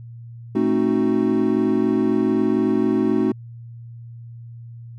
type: chord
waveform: triangle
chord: A diminished seventh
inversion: none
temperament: equal with one note detuned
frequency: 220 / 267.1 / 311.1 / 370 Hz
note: A3 / C4 / Eb4 / Gb4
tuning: 0 / +36 / 0 / 0 cents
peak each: -20 dBFS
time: 0.55-3.32 s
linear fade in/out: 5 ms
effects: added 117 Hz sine -35 dBFS peak until 4.98 s